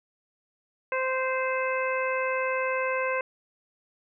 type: harmonic tone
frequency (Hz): 520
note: C5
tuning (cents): -11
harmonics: 1 / 2 / 3 / 4 / 5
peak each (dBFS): -28 / -31 / -33 / -34 / -35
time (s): 0.92-3.21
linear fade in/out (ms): 2
effects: none